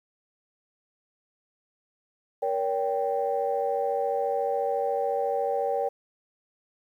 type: chord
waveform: sine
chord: G diminished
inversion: first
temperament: just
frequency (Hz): 470.4 / 564.5 / 784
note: Bb4 / Db5 / G5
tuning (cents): +16 / +31 / 0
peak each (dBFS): -28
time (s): 2.42-5.89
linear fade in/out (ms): 10
effects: tanh soft clip ceiling -15 dBFS + 10-bit